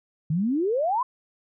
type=exponential sweep; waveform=sine; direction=up; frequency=146.83 to 1060 Hz; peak=-21 dBFS; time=0.3-1.03 s; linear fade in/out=5 ms; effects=none